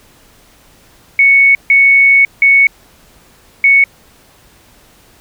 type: tone bursts at uneven times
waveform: sine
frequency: 2217 Hz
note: C#7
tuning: in tune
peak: -4 dBFS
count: 4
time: 1.19-1.55 / 1.7-2.25 / 2.42-2.67 / 3.64-3.84 s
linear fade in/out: 2 ms
effects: pink hiss -46 dBFS RMS until 5.2 s